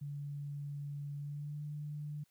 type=tone with pitch glide; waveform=sine; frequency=143.7 to 148.42 Hz; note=D3 to D3; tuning=-37 to +19 cents; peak=-39 dBFS; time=0.01-2.24 s; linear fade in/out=10 ms; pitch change=+56 cents; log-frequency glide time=1.17-1.61 s; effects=white hiss -75 dBFS RMS until 2.3 s

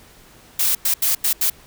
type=noise bursts at uneven times; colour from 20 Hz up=blue; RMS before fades=-18 dBFS; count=5; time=0.59-0.75 / 0.85-0.94 / 1.02-1.15 / 1.24-1.33 / 1.41-1.5 s; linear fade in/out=5 ms; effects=pink hiss -48 dBFS RMS until 1.66 s

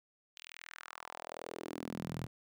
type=tone with high-pass filter sweep; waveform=sawtooth; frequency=41.2 Hz; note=E1; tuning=in tune; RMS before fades=-45 dBFS; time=0.36-2.27 s; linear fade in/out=10 ms; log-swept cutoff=3100 to 120 Hz; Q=2.4; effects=none

